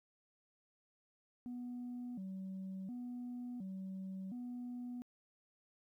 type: tone with vibrato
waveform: sine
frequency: 215.9 Hz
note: A3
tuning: 33 cents flat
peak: -40 dBFS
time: 1.46-5.02 s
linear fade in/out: 0 ms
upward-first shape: square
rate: 0.7 Hz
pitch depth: 220 cents each way
effects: tanh soft clip ceiling -40 dBFS + 13-bit